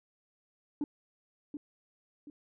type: tone with echo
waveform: sine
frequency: 292.7 Hz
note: D4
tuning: 6 cents flat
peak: -27 dBFS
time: 0.81-0.84 s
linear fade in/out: 2 ms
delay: 730 ms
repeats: 2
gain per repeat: -9 dB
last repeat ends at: 2.3 s
effects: tanh soft clip ceiling -28 dBFS